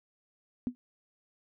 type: tone with exponential decay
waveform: sine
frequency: 246.9 Hz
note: B3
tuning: in tune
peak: -24 dBFS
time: 0.67-0.75 s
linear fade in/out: 0 ms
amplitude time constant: 17 ms
effects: none